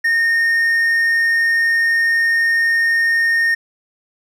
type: tone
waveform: triangle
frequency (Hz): 1838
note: A#6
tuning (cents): -25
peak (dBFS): -11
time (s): 0.04-3.55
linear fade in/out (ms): 10
effects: none